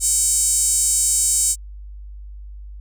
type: tone with high-pass filter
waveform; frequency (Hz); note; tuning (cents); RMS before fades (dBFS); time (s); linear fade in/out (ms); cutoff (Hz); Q
5% pulse; 764; G5; -45; -18; 0-1.56; 50; 7900; 3.4
effects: added 50 Hz sine -33 dBFS peak until 2.8 s